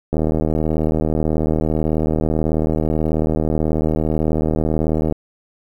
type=click train; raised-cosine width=2 ms; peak=-6 dBFS; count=392; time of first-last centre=0.13-5.124 s; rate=78.3 Hz; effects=8-bit